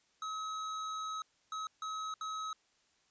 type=tone bursts at uneven times; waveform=square; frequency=1280 Hz; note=D#6; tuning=49 cents sharp; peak=-38 dBFS; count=4; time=0.22-1.22 / 1.52-1.67 / 1.82-2.14 / 2.21-2.53 s; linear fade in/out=2 ms; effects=white hiss -72 dBFS RMS until 3.1 s + resampled to 16000 Hz